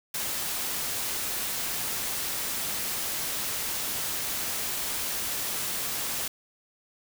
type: noise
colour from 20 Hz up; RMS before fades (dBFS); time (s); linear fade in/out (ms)
white; -31; 0.14-6.28; 5
effects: none